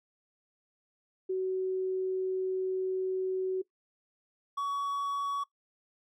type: tone pair in turn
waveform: sine / triangle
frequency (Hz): 375.1 / 1126.3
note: F#4 / C#6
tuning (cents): +24 / +27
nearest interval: octave + perfect fifth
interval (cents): 1903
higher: second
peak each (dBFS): -28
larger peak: neither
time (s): 1.29-3.62 / 4.57-5.44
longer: first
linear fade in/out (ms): 10
effects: noise-tail reverb RT60 0.1 s tail -19 dB re dry